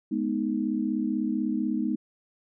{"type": "chord", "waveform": "sine", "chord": "G# minor", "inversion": "none", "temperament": "equal with one note detuned", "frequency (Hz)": [210.9, 246.9, 311.1], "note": ["G#3", "B3", "D#4"], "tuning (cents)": [27, 0, 0], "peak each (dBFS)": -29, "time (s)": [0.11, 1.96], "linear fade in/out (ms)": 10, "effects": []}